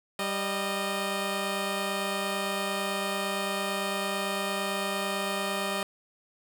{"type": "tone pair together", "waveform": "10% pulse", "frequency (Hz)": [196, 616.9], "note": ["G3", "D#5"], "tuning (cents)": [0, -15], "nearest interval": "octave + minor sixth", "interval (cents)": 1985, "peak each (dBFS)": -23, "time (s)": [0.19, 5.83], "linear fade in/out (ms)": 2, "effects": []}